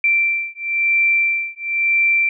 sine beating tone pair, 2349 / 2349.99 Hz, D7 / D7, 0 / 0 cents, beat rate 0.99 Hz, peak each -18 dBFS, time 0.04-2.29 s, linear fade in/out 2 ms, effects none

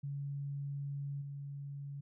sine tone with level steps, 141.1 Hz, C#3, 31 cents sharp, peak -37 / -41 dBFS, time 0.03-2.01 s, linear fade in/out 10 ms, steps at 1.21 s, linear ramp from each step 10 ms, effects none

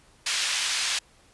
pink band-pass noise, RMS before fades -27 dBFS, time 0.26-0.99 s, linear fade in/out 5 ms, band 2300 to 7000 Hz, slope 12 dB/octave, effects pink hiss -58 dBFS RMS until 1.33 s + resampled to 24000 Hz

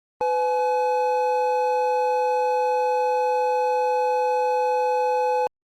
triangle tone pair together, 502.5 / 849 Hz, B4 / G#5, +30 / +38 cents, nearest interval major sixth, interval 908 cents, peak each -20 dBFS, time 0.21-5.47 s, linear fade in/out 0 ms, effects Opus 24 kbps

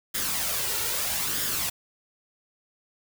white noise with flanger, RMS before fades -28 dBFS, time 0.14-1.7 s, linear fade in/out 10 ms, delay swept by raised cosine 0.58 to 2.18 ms, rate 0.78 Hz, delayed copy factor +0.5, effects none

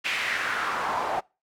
pink noise with band-pass filter sweep, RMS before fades -28 dBFS, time 0.04-1.21 s, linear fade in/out 20 ms, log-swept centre 2500 to 750 Hz, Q 2.6, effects noise-tail reverb RT60 0.3 s tail -26 dB re dry

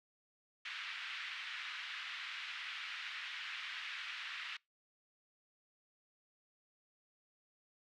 white band-pass noise, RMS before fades -45 dBFS, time 0.65-4.57 s, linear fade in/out 5 ms, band 1400 to 3200 Hz, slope 24 dB/octave, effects noise-tail reverb RT60 0.2 s tail -25 dB re dry

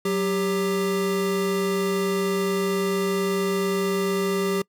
square tone pair together, 186.7 / 395.6 Hz, F#3 / G4, +16 / +16 cents, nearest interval octave + minor second, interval 1300 cents, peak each -27 / -24 dBFS, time 0.05-4.62 s, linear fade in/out 5 ms, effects noise-tail reverb RT60 0.1 s tail -25 dB re dry

